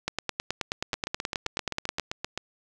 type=two click trains; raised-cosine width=0.2 ms; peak=-13 / -10 dBFS; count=12 / 19; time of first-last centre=0.94-2.376 / 0.08-1.997 s; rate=7.66 / 9.39 Hz; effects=none